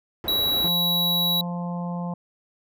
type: low-pass noise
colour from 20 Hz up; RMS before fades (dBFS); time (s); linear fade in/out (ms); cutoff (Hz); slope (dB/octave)
white; -34; 0.24-0.68; 0; 670; 12
type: tone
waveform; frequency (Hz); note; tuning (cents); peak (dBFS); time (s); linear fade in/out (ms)
square; 3900; B7; -23; -21; 0.28-1.41; 2
type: harmonic tone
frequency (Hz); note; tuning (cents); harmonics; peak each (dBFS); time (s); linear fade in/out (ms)
174.61; F3; 0; 1 / 3 / 4 / 5 / 6; -27 / -38 / -39 / -38 / -41; 0.64-2.14; 5
effects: none